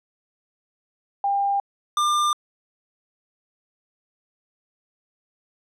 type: tone pair in turn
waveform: sine / square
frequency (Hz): 799 / 1197.1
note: G5 / D6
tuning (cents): +33 / +33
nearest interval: perfect fifth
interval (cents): 700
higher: second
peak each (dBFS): -19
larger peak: neither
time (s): 1.24-1.6 / 1.97-2.33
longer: neither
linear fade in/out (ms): 2
effects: low-pass 9000 Hz 12 dB/octave